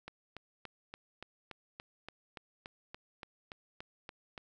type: click train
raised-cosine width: 0.3 ms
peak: -28 dBFS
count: 16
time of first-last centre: 0.08-4.378 s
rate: 3.49 Hz
effects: none